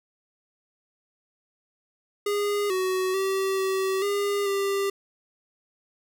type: tone with pitch steps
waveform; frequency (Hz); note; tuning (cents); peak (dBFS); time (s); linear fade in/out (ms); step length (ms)
square; 410 / 373.2 / 385.3 / 382.6 / 404.7 / 395.9; G#4 / F#4 / G4 / G4 / G#4 / G4; -22 / +15 / -30 / -42 / -45 / +17; -24; 2.26-4.9; 5; 440
effects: none